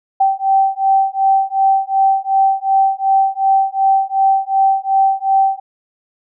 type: beating tone pair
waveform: sine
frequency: 775 / 777.7 Hz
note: G5 / G5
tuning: -20 / -14 cents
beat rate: 2.7 Hz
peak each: -14 dBFS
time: 0.2-5.6 s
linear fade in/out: 10 ms
effects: none